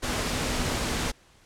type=tone in noise; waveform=sine; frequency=246.9 Hz; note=B3; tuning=in tune; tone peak=-37 dBFS; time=0.02-1.12 s; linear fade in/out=20 ms; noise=pink; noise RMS=-28 dBFS; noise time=0.02-1.12 s; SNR=-12 dB; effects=pink hiss -58 dBFS RMS until 1.45 s + low-pass 9000 Hz 12 dB/octave